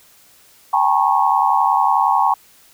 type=tone cluster; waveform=sine; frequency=785 / 856 / 953 / 1095 Hz; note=G5 / A5 / A#5 / C#6; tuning=+2 / -48 / +38 / -22 cents; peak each=-18 dBFS; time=0.73-2.34 s; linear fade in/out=5 ms; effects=white hiss -50 dBFS RMS until 2.73 s